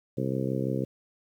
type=harmonic tone; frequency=66 Hz; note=C2; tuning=16 cents sharp; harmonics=2 / 3 / 4 / 5 / 6 / 7 / 8; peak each=-31 / -33 / -34 / -35 / -36 / -36 / -37 dBFS; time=0.17-0.85 s; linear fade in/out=10 ms; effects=10-bit

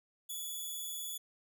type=tone; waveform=5% pulse; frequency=3424 Hz; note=A7; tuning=48 cents flat; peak=-31 dBFS; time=0.29-1.18 s; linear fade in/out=10 ms; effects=none

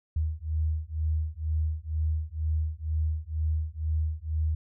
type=beating tone pair; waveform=sine; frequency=77.3 / 79.4 Hz; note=D#2 / D#2; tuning=-11 / +36 cents; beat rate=2.1 Hz; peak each=-29 dBFS; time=0.16-4.55 s; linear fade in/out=5 ms; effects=none

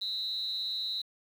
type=tone with amplitude modulation; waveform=sine; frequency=3951 Hz; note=B7; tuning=in tune; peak=-27 dBFS; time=0.01-1.02 s; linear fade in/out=10 ms; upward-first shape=sine; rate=217 Hz; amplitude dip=100%; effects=9-bit

